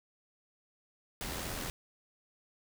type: noise with amplitude modulation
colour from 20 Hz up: pink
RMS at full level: -37 dBFS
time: 1.21-1.7 s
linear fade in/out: 0 ms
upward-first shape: sine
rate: 82.6 Hz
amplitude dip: 40%
effects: none